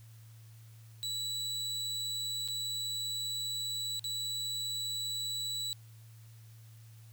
35% pulse tone with dropouts, 3935 Hz, B7, 7 cents flat, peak -32 dBFS, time 1.03-5.73 s, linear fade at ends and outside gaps 0 ms, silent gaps 2.477-2.485 / 3.994-4.042 s, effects added 112 Hz sine -51 dBFS peak until 7.12 s + white hiss -64 dBFS RMS until 7.12 s

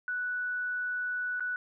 sine tone with dropouts, 1480 Hz, F#6, in tune, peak -30 dBFS, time 0.08-1.56 s, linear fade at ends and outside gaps 1 ms, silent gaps 1.397-1.406 s, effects none

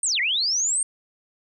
sine linear two-way sweep, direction down then up, 8810 to 1858 to 8810 Hz, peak -20 dBFS, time 0.03-0.83 s, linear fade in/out 2 ms, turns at 0.2 s, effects none

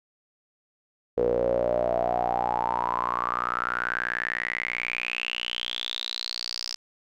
sawtooth tone with band-pass filter sweep, 60.2 Hz, B1, 44 cents flat, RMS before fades -28 dBFS, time 1.17-6.76 s, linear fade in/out 10 ms, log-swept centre 470 to 5200 Hz, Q 9.7, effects none

